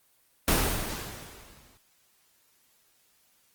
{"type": "noise with exponential decay", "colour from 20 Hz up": "pink", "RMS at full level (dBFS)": -21, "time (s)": [0.48, 1.77], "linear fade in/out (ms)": 0, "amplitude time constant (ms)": 280, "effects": ["white hiss -66 dBFS RMS until 3.54 s", "Opus 24 kbps"]}